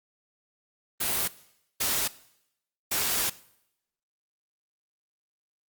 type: noise bursts at uneven times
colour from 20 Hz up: white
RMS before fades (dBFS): -27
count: 3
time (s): 1-1.28 / 1.8-2.08 / 2.91-3.3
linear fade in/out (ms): 10
effects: noise-tail reverb RT60 0.8 s tail -19 dB re dry + Opus 32 kbps